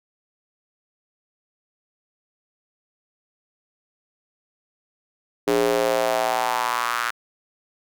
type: tone with high-pass filter sweep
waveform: square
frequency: 58.8 Hz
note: A#1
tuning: 16 cents sharp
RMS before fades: -22 dBFS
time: 5.47-7.11 s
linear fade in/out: 10 ms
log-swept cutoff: 370 to 1400 Hz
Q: 3.4
effects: none